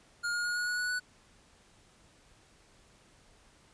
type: tone with pitch steps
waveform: square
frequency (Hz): 1421 / 1430.9 / 1440.8 / 1450.9 / 1460.9 / 1471.1 / 1481.3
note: F6 / F6 / F#6 / F#6 / F#6 / F#6 / F#6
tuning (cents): +30 / +42 / -46 / -34 / -22 / -10 / +2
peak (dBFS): -31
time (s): 0.23-1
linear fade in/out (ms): 20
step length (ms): 110
effects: pink hiss -62 dBFS RMS until 3.73 s + resampled to 22050 Hz